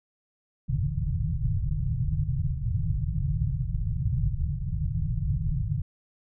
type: low-pass noise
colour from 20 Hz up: white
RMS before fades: -27 dBFS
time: 0.68-5.82 s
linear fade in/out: 10 ms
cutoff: 160 Hz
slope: 96 dB/octave
effects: none